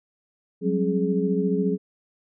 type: tone cluster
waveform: sine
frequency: 182.9 / 197 / 269.9 / 419.5 Hz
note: F#3 / G3 / C#4 / G#4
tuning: -20 / +9 / -46 / +17 cents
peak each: -24 / -27 / -28 / -25 dBFS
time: 0.61-1.78 s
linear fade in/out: 50 ms
effects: none